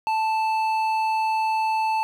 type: tone with hard clipping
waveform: sine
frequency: 880 Hz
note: A5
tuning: in tune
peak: -22 dBFS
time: 0.07-2.03 s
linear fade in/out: 0 ms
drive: 8 dB
effects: none